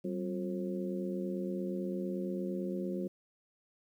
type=harmonic tone with a mistuned harmonic; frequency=88.8 Hz; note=F2; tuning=29 cents sharp; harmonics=2 / 3 / 4 / 5 / 6; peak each=-36 / -44 / -38 / -48 / -43 dBFS; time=0.04-3.08 s; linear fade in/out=10 ms; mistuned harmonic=2; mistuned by=+120 cents; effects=11-bit